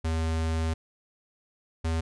square tone pair in turn, 80.8 / 81.41 Hz, E2 / E2, -34 / -21 cents, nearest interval unison, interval 13 cents, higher second, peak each -26 dBFS, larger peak neither, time 0.04-0.74 / 1.84-2.01 s, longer first, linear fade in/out 10 ms, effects resampled to 22050 Hz

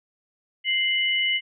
sine tone pair together, 2089 / 2960 Hz, C7 / F#7, -3 / 0 cents, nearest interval tritone, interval 603 cents, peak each -23 dBFS, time 0.64-1.41 s, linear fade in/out 50 ms, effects none

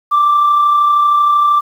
sine tone with amplitude modulation, 1174.7 Hz, D6, in tune, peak -5 dBFS, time 0.11-1.61 s, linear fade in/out 20 ms, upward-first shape sine, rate 32.9 Hz, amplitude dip 35%, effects tanh soft clip ceiling -5 dBFS + 7-bit

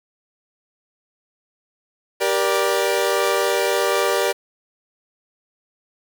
sawtooth chord, G minor, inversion none, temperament equal with one note detuned, 392 / 475.7 / 587.3 Hz, G4 / Bb4 / D5, 0 / +35 / 0 cents, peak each -18 dBFS, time 2.2-4.33 s, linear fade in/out 20 ms, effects 7-bit

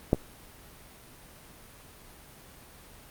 clicks, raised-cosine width 2 ms, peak -7 / -24 dBFS, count 2, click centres 0.131 / 0.146 s, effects pink hiss -51 dBFS RMS until 3.1 s + Opus 32 kbps

